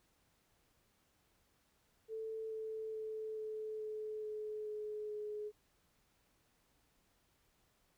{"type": "tone with pitch steps", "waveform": "sine", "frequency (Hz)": [442.2, 439.1, 436.1, 433.1, 430.1, 427.1, 424.2, 421.3], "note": ["A4", "A4", "A4", "A4", "A4", "G#4", "G#4", "G#4"], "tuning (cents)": [9, -4, -15, -27, -39, 48, 37, 25], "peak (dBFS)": -40, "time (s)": [2.08, 5.52], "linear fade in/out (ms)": 50, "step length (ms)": 430, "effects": ["pink hiss -75 dBFS RMS until 7.97 s"]}